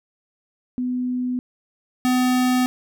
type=tone pair in turn; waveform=sine / square; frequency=250 / 252.2 Hz; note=B3 / B3; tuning=+21 / +36 cents; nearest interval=unison; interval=15 cents; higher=second; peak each=-21 / -17 dBFS; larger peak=second; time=0.78-1.39 / 2.05-2.66 s; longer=neither; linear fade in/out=0 ms; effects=none